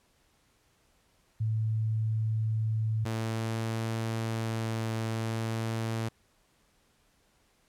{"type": "tone pair in turn", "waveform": ["sine", "sawtooth"], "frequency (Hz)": [110, 112.57], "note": ["A2", "A2"], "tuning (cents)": [0, 40], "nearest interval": "unison", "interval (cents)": 40, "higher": "second", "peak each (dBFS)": -26, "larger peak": "neither", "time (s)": [[1.4, 3.05], [3.05, 6.09]], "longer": "second", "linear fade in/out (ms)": 10, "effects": ["pink hiss -68 dBFS RMS until 7.68 s", "low-pass 12000 Hz 12 dB/octave"]}